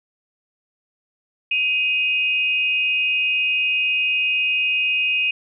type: tone pair together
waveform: sine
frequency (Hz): 2514 / 2822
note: D#7 / F7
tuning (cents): +17 / +17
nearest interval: major second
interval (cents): 200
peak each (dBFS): -18 / -24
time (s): 1.51-5.31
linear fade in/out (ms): 5
effects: none